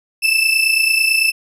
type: tone pair together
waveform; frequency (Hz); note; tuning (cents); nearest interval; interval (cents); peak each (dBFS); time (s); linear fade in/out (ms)
35% pulse; 2623 / 2652; E7 / E7; -9 / +10; unison; 19; -14; 0.22-1.32; 20
effects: resampled to 32000 Hz